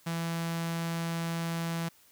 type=tone with notch filter; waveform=sawtooth; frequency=166.7 Hz; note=E3; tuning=20 cents sharp; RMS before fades=-33 dBFS; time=0.06-1.89 s; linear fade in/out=10 ms; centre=400 Hz; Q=1.3; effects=white hiss -61 dBFS RMS until 2.11 s